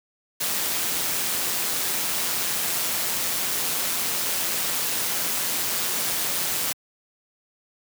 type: noise with amplitude modulation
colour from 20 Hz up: white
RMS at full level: -24 dBFS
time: 0.4-6.73 s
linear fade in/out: 10 ms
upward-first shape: sine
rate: 175 Hz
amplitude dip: 35%
effects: high-pass 100 Hz 12 dB/octave